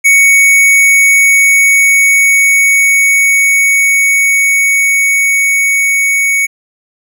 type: tone with level ramp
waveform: square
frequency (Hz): 2229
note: C#7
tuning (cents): +9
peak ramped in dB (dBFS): -4 to -9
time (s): 0.04-6.47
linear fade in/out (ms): 20
effects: none